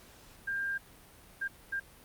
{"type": "tone bursts at uneven times", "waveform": "sine", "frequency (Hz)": 1597, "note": "G6", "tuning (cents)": 32, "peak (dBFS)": -31, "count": 3, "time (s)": [[0.47, 0.78], [1.41, 1.48], [1.72, 1.8]], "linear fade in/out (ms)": 10, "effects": ["pink hiss -56 dBFS RMS until 2.04 s", "Opus 48 kbps"]}